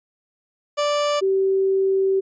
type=tone pair in turn; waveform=30% pulse / sine; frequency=586 / 385.6 Hz; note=D5 / G4; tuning=-4 / -28 cents; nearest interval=perfect fifth; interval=724 cents; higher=first; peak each=-16 dBFS; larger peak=neither; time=0.77-1.21 / 1.21-2.21 s; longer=second; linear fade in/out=20 ms; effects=resampled to 16000 Hz